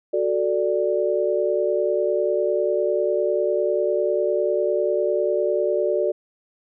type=chord; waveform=sine; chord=D major; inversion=first; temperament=equal; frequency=370 / 440 / 587.3 Hz; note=F#4 / A4 / D5; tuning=0 / 0 / 0 cents; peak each=-23 / -24 / -22 dBFS; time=0.13-6.12 s; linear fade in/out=10 ms; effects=none